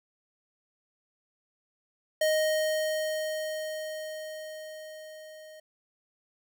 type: tone with level ramp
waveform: square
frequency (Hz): 622.3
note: D#5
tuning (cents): 0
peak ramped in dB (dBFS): -23 to -47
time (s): 2.21-5.6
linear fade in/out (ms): 5
effects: none